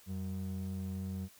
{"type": "ring-modulated tone", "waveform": "triangle", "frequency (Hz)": 139.9, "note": "C#3", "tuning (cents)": 16, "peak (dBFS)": -31, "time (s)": [0.06, 1.29], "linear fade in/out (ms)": 50, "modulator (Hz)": 50.2, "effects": ["white hiss -60 dBFS RMS until 1.39 s"]}